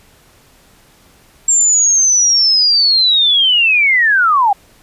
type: linear sweep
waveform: sine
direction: down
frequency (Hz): 7459 to 764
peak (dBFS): -8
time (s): 1.48-4.53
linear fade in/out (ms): 5
effects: pink hiss -48 dBFS RMS until 4.82 s + resampled to 32000 Hz